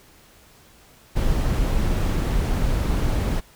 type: noise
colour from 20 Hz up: brown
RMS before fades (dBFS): -21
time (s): 1.15-3.41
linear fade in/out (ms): 20
effects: pink hiss -52 dBFS RMS until 3.55 s